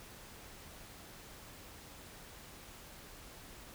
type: silence
effects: pink hiss -53 dBFS RMS until 3.74 s